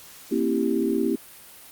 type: chord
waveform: sine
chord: A# diminished seventh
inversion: none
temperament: equal with one note detuned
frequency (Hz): 233.1 / 270.1 / 329.6 / 392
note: A#3 / C#4 / E4 / G4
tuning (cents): 0 / -45 / 0 / 0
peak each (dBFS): -26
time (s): 0.31-1.16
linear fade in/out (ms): 10
effects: white hiss -46 dBFS RMS until 1.71 s + Opus 48 kbps